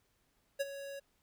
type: tone with ADSR envelope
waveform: square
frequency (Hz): 556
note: C#5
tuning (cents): +5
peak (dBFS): -30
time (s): 0.59-1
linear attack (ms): 19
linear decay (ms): 29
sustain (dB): -13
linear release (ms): 14
effects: pink hiss -75 dBFS RMS until 1.22 s